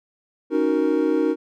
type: chord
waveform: triangle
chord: D# minor seventh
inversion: third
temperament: equal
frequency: 277.2 / 311.1 / 370 / 466.2 Hz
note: C#4 / D#4 / F#4 / A#4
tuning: 0 / 0 / 0 / 0 cents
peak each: -23 / -19 / -23 / -21 dBFS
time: 0.5-1.36 s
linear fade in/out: 50 ms
effects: none